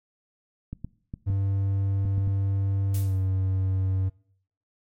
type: clicks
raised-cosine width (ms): 5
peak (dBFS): -21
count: 7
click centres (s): 0.73 / 0.846 / 1.139 / 1.301 / 2.054 / 2.18 / 2.275
type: tone with pitch glide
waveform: triangle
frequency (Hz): 98 to 94.88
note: G2 to F#2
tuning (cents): 0 to +44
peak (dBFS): -20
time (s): 1.26-4.1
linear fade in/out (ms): 20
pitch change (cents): -56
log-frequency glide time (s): 3.03-3.14
type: noise with exponential decay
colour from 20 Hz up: blue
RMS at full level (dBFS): -35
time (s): 2.94-3.28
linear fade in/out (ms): 5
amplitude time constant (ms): 73
effects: noise-tail reverb RT60 0.6 s tail -22 dB re dry + MP3 64 kbps